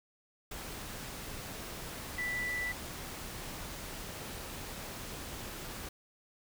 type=tone in noise; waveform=sine; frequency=1975.5 Hz; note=B6; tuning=in tune; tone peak=-33 dBFS; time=2.18-2.72 s; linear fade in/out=5 ms; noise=pink; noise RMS=-43 dBFS; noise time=0.51-5.89 s; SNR=+7 dB; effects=none